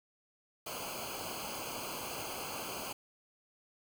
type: noise with comb filter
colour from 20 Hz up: pink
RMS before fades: -41 dBFS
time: 0.66-2.93 s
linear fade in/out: 5 ms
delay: 0.54 ms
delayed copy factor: -0.9
effects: none